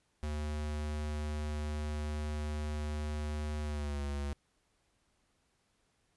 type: tone with pitch glide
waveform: square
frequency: 75.2 to 71.35 Hz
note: D2 to D2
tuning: +42 to -49 cents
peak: -35 dBFS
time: 0.23-4.33 s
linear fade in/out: 0 ms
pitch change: -91 cents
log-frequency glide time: 3.65-4.02 s
effects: pink hiss -75 dBFS RMS until 6.16 s + resampled to 24000 Hz